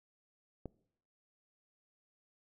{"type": "click", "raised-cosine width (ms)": 2, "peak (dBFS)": -28, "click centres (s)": 0.657, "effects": ["noise-tail reverb RT60 0.7 s tail -22 dB re dry"]}